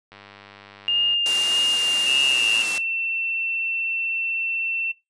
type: click train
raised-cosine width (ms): 0.3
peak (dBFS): -27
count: 103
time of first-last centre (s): 0.12-1.14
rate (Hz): 100
type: tone with vibrato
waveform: sine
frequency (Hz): 2817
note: F7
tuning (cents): +14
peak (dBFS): -18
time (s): 0.88-2.62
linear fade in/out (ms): 0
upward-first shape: sine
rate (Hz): 1.7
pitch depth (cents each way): 9
type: high-pass noise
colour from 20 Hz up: white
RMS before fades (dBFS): -28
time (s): 1.26-2.78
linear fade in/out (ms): 0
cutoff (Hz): 190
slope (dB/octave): 24
type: tone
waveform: sine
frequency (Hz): 2692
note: E7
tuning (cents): +36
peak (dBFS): -23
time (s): 2.06-4.92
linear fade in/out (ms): 10
effects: noise-tail reverb RT60 0.2 s tail -18 dB re dry + resampled to 22050 Hz